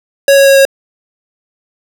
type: tone with pitch steps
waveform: square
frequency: 554.4 / 551.2 / 548 / 544.9 Hz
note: C#5 / C#5 / C#5 / C#5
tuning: 0 / -10 / -20 / -30 cents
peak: -4 dBFS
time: 0.28-0.652 s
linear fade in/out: 2 ms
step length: 93 ms
effects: none